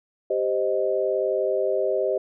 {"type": "chord", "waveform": "sine", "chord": "C minor", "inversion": "second", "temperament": "equal", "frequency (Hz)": [392, 523.3, 622.3], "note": ["G4", "C5", "Eb5"], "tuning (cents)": [0, 0, 0], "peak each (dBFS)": -25, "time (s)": [0.3, 2.18], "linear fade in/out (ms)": 5, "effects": []}